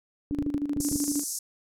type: tone with tremolo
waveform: sine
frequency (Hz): 289.1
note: D4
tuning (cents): -27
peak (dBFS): -24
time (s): 0.31-1.24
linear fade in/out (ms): 20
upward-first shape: square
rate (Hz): 13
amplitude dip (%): 65
type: clicks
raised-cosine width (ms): 3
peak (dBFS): -20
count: 9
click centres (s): 0.311 / 0.387 / 0.423 / 0.464 / 0.546 / 0.765 / 0.803 / 0.915 / 0.957
type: band-pass noise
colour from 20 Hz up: pink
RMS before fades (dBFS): -33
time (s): 0.8-1.39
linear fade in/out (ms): 5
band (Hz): 5500 to 12000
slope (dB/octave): 48
effects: none